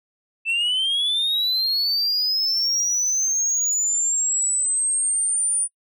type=linear sweep; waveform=sine; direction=up; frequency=2637 to 9430 Hz; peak=-16 dBFS; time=0.45-5.68 s; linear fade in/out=50 ms; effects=noise-tail reverb RT60 0.1 s tail -24 dB re dry + tanh soft clip ceiling -18 dBFS